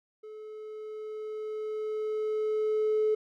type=tone with level ramp; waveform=triangle; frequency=430.6 Hz; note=A4; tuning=37 cents flat; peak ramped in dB=-40 to -19 dBFS; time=0.23-3.15 s; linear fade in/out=10 ms; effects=tanh soft clip ceiling -20 dBFS